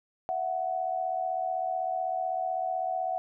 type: tone pair together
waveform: sine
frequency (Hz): 665 / 740.9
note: E5 / F#5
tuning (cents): +15 / +2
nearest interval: major second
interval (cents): 187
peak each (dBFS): -33 / -29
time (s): 0.29-3.18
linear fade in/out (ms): 0
effects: none